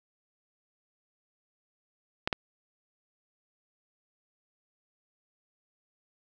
clicks, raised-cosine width 0.3 ms, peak -11 dBFS, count 2, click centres 2.275 / 2.328 s, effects none

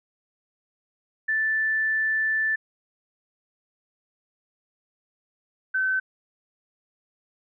sine tone pair in turn, 1760 / 1529.6 Hz, A6 / G6, 0 / -43 cents, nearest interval major second, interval 243 cents, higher first, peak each -21 dBFS, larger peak neither, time 1.28-2.56 / 5.74-6 s, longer first, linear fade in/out 10 ms, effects none

